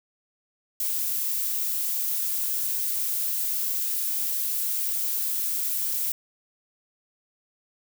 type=noise; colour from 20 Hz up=violet; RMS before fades=-27 dBFS; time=0.8-6.12 s; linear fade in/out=2 ms; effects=none